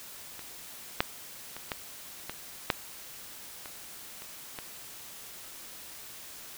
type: clicks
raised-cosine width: 0.3 ms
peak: -26 / -7 / -24 / -15 / -19 / -7 / -25 / -28 / -21 dBFS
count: 9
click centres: 0.393 / 1.005 / 1.566 / 1.718 / 2.296 / 2.702 / 3.658 / 4.221 / 4.588 s
effects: white hiss -46 dBFS RMS until 6.57 s